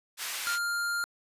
pink high-pass noise, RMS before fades -35 dBFS, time 0.17-0.59 s, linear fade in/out 50 ms, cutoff 1500 Hz, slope 12 dB/octave
square tone, 1400 Hz, F6, 4 cents sharp, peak -29 dBFS, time 0.47-1.04 s, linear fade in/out 0 ms
effects resampled to 32000 Hz

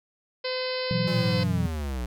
harmonic tone, 511 Hz, C5, 41 cents flat, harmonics 1 / 2 / 3 / 4 / 5 / 6 / 7 / 8 / 9 / 10, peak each -29 / -39 / -41 / -38 / -40 / -40 / -45 / -37 / -38 / -39 dBFS, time 0.44-1.44 s, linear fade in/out 10 ms
sine chord, B suspended fourth, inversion none, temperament equal with one note detuned, 121.7 / 164.81 / 185 Hz, B2 / E3 / F#3, -25 / 0 / 0 cents, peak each -28 dBFS, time 0.91-1.66 s, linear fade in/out 0 ms
square linear sweep, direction down, 120.9 to 58.2 Hz, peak -29 dBFS, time 1.07-2.06 s, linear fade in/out 5 ms
effects none

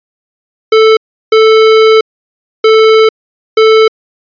square tone bursts at uneven times, 440 Hz, A4, in tune, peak -3 dBFS, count 4, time 0.72-0.97 / 1.32-2.01 / 2.64-3.09 / 3.57-3.88 s, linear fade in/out 5 ms, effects resampled to 11025 Hz

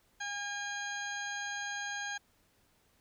harmonic tone, 812 Hz, G#5, 39 cents flat, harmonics 1 / 2 / 3 / 4 / 5 / 6 / 8, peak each -43 / -38 / -49 / -47 / -49 / -55 / -45 dBFS, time 0.2-2.18 s, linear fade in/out 10 ms, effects pink hiss -70 dBFS RMS until 3 s

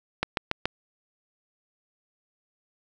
click train, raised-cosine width 0.3 ms, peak -8 dBFS, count 4, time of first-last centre 0.23-0.656 s, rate 7.05 Hz, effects none

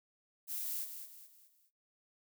violet noise with echo, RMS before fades -39 dBFS, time 0.47-0.87 s, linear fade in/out 50 ms, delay 210 ms, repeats 4, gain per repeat -8 dB, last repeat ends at 1.71 s, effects noise-tail reverb RT60 0.3 s tail -24 dB re dry

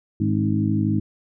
harmonic tone with a mistuned harmonic, 52.3 Hz, G#1, 13 cents sharp, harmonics 2 / 3 / 4 / 5 / 6, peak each -23 / -27 / -23 / -27 / -25 dBFS, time 0.2-1 s, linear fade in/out 5 ms, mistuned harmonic 5, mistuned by +41 cents, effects none

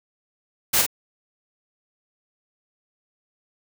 white noise with echo, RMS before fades -19 dBFS, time 0.73-0.82 s, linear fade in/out 10 ms, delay 45 ms, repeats 1, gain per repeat -4 dB, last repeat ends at 0.865 s, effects none

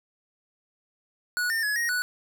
square tone with pitch steps, 1465 / 1810 / 1691 / 1874 / 1477 Hz, F#6 / A6 / G#6 / A#6 / F#6, -18 / +48 / +31 / +9 / -3 cents, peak -25 dBFS, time 1.37-2.02 s, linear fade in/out 0 ms, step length 130 ms, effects none

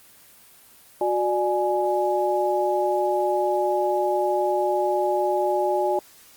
sine tone cluster, 364.6 / 596 / 836 Hz, F#4 / D5 / G#5, -25 / +25 / +11 cents, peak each -24 dBFS, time 1.01-5.99 s, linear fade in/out 2 ms, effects white hiss -51 dBFS RMS until 6.36 s + Opus 24 kbps

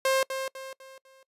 sawtooth tone with echo, 531 Hz, C5, 25 cents sharp, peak -18 dBFS, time 0.05-0.23 s, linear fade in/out 2 ms, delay 250 ms, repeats 4, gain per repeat -8 dB, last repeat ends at 1.23 s, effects noise-tail reverb RT60 0.1 s tail -23 dB re dry + resampled to 32000 Hz

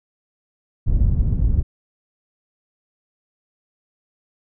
pink low-pass noise, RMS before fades -17 dBFS, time 0.86-1.63 s, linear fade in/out 20 ms, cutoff 100 Hz, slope 12 dB/octave, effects none

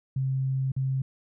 sine tone with dropouts, 133 Hz, C3, 29 cents sharp, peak -24 dBFS, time 0.16-1.02 s, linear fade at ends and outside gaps 5 ms, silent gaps 0.719-0.764 s, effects none

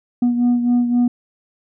sine beating tone pair, 242.1 / 245.9 Hz, B3 / B3, -34 / -7 cents, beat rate 3.8 Hz, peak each -12 / -19 dBFS, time 0.22-1.08 s, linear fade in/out 5 ms, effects tanh soft clip ceiling -11 dBFS

